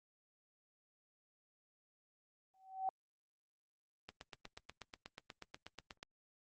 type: tone with exponential growth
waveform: sine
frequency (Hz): 762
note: G5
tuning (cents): -49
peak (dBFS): -32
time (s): 2.54-2.89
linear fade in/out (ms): 1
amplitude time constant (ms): 75
type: click train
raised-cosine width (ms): 0.2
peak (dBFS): -30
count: 17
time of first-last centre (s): 4.09-6.029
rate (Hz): 8.25
effects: Opus 24 kbps